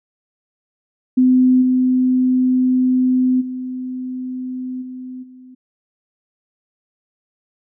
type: tone with level steps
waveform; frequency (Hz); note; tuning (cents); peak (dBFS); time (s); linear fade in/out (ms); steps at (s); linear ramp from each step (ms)
sine; 254.9; C4; -45; -9 / -12 / -23 / -28 / -38; 1.17-5.55; 10; 1.61 / 3.4 / 4.81 / 5.22; 20
effects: none